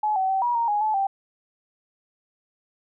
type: tone with pitch steps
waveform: sine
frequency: 850 / 760 / 769 / 962 / 931 / 830 / 863 / 783 Hz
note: G#5 / F#5 / G5 / B5 / A#5 / G#5 / A5 / G5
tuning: +40 / +46 / -33 / -46 / -2 / -1 / -34 / -2 cents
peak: -20 dBFS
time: 0.03-1.07 s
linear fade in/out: 5 ms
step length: 130 ms
effects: none